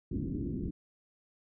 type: low-pass noise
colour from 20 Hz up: white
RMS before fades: -35 dBFS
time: 0.11-0.71 s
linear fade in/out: 10 ms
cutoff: 340 Hz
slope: 48 dB/octave
effects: none